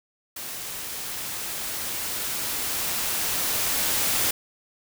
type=noise with level ramp; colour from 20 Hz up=white; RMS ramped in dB=-35 to -23 dBFS; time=0.36-4.31 s; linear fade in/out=5 ms; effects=none